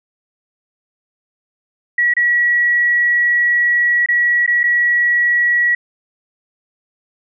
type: tone with dropouts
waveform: sine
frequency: 1926 Hz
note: B6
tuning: 44 cents flat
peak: -11 dBFS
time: 1.98-5.75 s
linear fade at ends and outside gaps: 5 ms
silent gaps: 2.138-2.166 / 4.061-4.086 / 4.464-4.476 / 4.633-4.638 s
effects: none